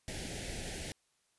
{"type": "band-stop noise", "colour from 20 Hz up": "pink", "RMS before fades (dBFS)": -41, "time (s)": [0.08, 0.92], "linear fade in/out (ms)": 0, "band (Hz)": [790, 1600], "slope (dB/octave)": 48, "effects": ["white hiss -75 dBFS RMS until 1.38 s", "resampled to 24000 Hz"]}